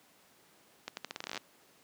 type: accelerating click train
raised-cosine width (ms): 0.2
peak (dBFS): -20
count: 15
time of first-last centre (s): 0.88-1.376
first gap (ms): 91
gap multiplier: 0.83
effects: pink hiss -63 dBFS RMS until 1.83 s + high-pass 200 Hz 12 dB/octave